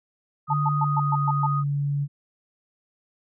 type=tone; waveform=sine; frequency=1244.5 Hz; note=D#6; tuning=in tune; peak=-25 dBFS; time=0.47-1.64 s; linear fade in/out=50 ms
type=tone with pitch glide; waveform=sine; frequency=146.83 to 142.65 Hz; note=D3 to C#3; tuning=0 to +50 cents; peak=-22 dBFS; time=0.48-2.08 s; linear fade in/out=50 ms; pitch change=-50 cents; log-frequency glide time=0.77-1.21 s
type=tone bursts; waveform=sine; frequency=880 Hz; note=A5; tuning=in tune; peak=-21 dBFS; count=7; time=0.5-1.465 s; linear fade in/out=5 ms; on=35 ms; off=120 ms
effects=none